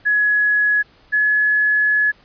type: tone pair in turn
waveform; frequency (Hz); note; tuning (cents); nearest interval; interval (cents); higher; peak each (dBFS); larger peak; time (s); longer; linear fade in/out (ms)
sine; 1685 / 1700.6; G#6 / G#6; +25 / +41; unison; 16; second; -13; neither; 0.05-0.83 / 1.12-2.12; second; 20
effects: pink hiss -52 dBFS RMS until 2.24 s + resampled to 11025 Hz